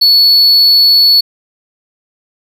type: tone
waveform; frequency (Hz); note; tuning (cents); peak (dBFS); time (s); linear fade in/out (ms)
triangle; 4417; C#8; -7; -3; 0.01-1.21; 10
effects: none